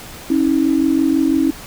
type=tone pair together; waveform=sine; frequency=273.6 / 319.6 Hz; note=C#4 / D#4; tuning=-23 / +47 cents; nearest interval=minor third; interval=270 cents; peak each=-15 dBFS; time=0.3-1.51 s; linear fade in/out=5 ms; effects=pink hiss -35 dBFS RMS until 1.66 s